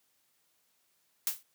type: noise with exponential decay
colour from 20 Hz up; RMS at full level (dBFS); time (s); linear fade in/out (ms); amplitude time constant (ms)
blue; -26; 1.27-1.43; 1; 34
effects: white hiss -73 dBFS RMS until 1.54 s + high-pass 100 Hz 12 dB/octave